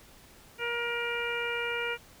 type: harmonic tone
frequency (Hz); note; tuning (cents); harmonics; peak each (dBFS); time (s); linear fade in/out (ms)
473.1; A#4; +26; 1 / 2 / 3 / 4 / 5 / 6; -35 / -40 / -35 / -40 / -35 / -39; 0.58-1.98; 50
effects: pink hiss -55 dBFS RMS until 2.2 s